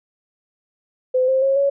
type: tone with pitch steps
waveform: sine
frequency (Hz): 511 / 526.3 / 542 / 558.2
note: C5 / C5 / C#5 / C#5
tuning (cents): -41 / +10 / -39 / +12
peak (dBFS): -14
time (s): 1.14-1.7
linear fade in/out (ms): 10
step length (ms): 140
effects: none